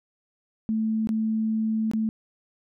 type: tone with dropouts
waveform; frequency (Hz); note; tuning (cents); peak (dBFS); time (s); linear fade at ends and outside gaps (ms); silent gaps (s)
sine; 220; A3; 0; -22; 0.69-2.09; 0; 1.072-1.091 / 1.914-1.935
effects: none